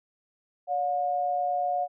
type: tone pair together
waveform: sine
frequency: 570.7 / 719 Hz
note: D5 / F#5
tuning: -50 / -50 cents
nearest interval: major third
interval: 400 cents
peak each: -32 / -25 dBFS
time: 0.67-1.88 s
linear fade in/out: 50 ms
effects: none